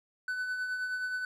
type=tone with tremolo; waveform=triangle; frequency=1500 Hz; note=F#6; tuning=23 cents sharp; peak=-28 dBFS; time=0.28-1.25 s; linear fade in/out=2 ms; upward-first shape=triangle; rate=9.5 Hz; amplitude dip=45%; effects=resampled to 32000 Hz